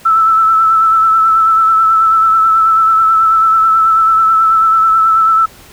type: tone with vibrato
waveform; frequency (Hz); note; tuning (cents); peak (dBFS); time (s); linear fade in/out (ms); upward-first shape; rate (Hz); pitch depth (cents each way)
sine; 1318.5; E6; 0; -6; 0.05-5.46; 10; triangle; 9.2; 31
effects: pink hiss -39 dBFS RMS until 5.72 s